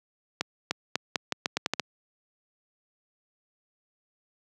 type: accelerating click train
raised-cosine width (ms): 0.2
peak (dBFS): -8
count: 10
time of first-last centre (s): 0.41-1.797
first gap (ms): 300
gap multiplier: 0.82
effects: high-pass 150 Hz 12 dB/octave